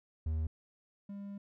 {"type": "tone pair in turn", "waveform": "triangle", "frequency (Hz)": [79, 200.4], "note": ["D#2", "G3"], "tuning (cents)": [27, 38], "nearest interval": "octave + major third", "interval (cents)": 1611, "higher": "second", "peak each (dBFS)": [-29, -39], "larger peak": "first", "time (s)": [[0.26, 0.47], [1.09, 1.38]], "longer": "second", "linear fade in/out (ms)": 5, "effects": []}